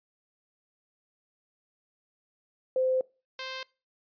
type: tone pair in turn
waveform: sine / 5% pulse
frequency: 517 / 523 Hz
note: C5 / C5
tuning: -21 / -1 cents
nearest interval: unison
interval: 20 cents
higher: second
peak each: -23 dBFS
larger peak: neither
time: 2.76-3.01 / 3.39-3.63 s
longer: first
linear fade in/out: 2 ms
effects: noise-tail reverb RT60 0.3 s tail -22 dB re dry + resampled to 11025 Hz